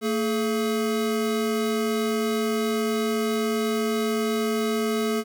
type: tone pair together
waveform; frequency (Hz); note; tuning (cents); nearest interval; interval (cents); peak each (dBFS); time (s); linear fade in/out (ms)
square; 225.6 / 425.8; A3 / G#4; +44 / +43; major seventh; 1099; -26; 0.01-5.24; 50
effects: none